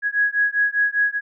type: beating tone pair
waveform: sine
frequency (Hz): 1661.2 / 1666.2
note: G#6 / G#6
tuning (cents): 0 / +5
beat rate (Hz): 5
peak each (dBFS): -20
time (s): 0.02-1.21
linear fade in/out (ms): 50
effects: none